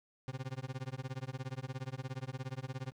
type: tone with tremolo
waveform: 40% pulse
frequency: 130.81 Hz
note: C3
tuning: in tune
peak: -35 dBFS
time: 0.28-2.92 s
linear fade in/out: 0 ms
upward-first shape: sine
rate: 17 Hz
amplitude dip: 100%
effects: low-pass 6000 Hz 12 dB/octave + 11-bit